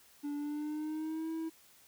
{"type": "tone with pitch glide", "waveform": "triangle", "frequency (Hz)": [290, 323.6], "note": ["D4", "E4"], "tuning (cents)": [-22, -32], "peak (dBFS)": -33, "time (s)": [0.23, 1.5], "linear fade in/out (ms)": 20, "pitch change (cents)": 190, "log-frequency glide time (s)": [0.35, 1.3], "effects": ["white hiss -62 dBFS RMS until 1.87 s"]}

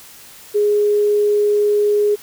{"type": "tone", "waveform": "sine", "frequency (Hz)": 415.3, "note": "G#4", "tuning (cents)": 0, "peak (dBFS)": -12, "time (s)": [0.54, 2.16], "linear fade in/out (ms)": 20, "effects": ["white hiss -41 dBFS RMS until 2.22 s"]}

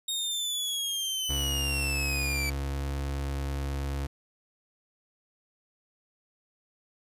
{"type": "linear sweep", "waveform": "sawtooth", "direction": "down", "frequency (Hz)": [3729, 2300], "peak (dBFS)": -26, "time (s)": [0.08, 2.5], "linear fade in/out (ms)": 5}
{"type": "tone", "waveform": "35% pulse", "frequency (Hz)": 69.3, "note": "C#2", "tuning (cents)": 0, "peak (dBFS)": -28, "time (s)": [1.29, 4.07], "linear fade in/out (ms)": 10}
{"effects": ["resampled to 32000 Hz", "10-bit"]}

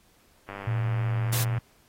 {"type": "click train", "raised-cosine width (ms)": 0.5, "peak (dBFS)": -23, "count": 109, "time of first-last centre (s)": [0.49, 1.579], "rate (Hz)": 99.2}
{"type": "tone with pitch glide", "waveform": "sine", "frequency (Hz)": [115, 117.69], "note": ["A#2", "A#2"], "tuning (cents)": [-23, 17], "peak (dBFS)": -24, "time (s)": [0.67, 1.59], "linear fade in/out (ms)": 5, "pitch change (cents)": 40, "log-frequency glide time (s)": [1.28, 1.36]}
{"type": "noise", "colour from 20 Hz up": "white", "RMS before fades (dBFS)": -30, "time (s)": [1.32, 1.44], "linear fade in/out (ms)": 10}
{"effects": ["pink hiss -62 dBFS RMS until 1.88 s", "AAC 48 kbps"]}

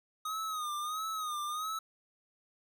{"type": "tone with vibrato", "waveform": "square", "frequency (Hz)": 1244.5, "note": "D#6", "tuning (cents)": 0, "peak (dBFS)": -35, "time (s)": [0.25, 1.79], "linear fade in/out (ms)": 5, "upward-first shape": "sine", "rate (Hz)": 1.5, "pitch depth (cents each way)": 81, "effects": []}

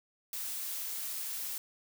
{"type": "noise", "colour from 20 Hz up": "blue", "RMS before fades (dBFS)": -38, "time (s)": [0.33, 1.58], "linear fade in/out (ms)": 2, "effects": []}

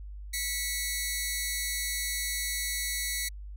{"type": "tone pair together", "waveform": "10% pulse", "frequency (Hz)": [1960, 2200], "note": ["B6", "C#7"], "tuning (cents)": [-14, -14], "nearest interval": "major second", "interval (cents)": 200, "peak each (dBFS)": -24, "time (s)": [0.33, 3.29], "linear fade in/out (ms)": 10, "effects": ["added 50 Hz sine -39 dBFS peak until 3.56 s"]}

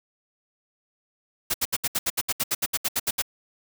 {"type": "noise bursts", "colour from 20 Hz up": "white", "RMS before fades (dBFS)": -24, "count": 16, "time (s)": [1.5, 3.222], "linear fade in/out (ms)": 10, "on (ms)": 42, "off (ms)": 70, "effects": []}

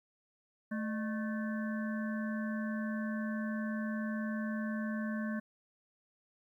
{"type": "harmonic tone with a mistuned harmonic", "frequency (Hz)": 218.5, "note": "A3", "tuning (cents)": -12, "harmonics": [1, 3, 5, 7, 8], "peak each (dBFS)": [-34, -45, -49, -46, -47], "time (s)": [0.71, 5.4], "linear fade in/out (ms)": 10, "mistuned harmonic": 3, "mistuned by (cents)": -130, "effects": ["12-bit"]}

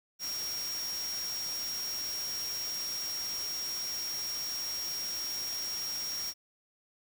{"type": "tone in noise", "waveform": "sine", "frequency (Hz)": 5590, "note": "F8", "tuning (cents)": 1, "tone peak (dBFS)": -34, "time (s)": [0.19, 6.34], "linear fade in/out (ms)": 50, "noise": "white", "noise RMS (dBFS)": -42, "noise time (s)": [0.19, 6.34], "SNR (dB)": 5, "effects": []}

